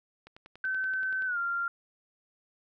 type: click train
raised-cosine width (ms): 0.3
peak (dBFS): -33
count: 11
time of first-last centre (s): 0.27-1.222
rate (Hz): 10.5
type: tone with pitch glide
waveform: sine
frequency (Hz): 1532 to 1388.7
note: G6 to F6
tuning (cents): -40 to -10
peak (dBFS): -28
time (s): 0.64-1.68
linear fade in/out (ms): 2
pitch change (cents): -170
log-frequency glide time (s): 1.26-1.38
effects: none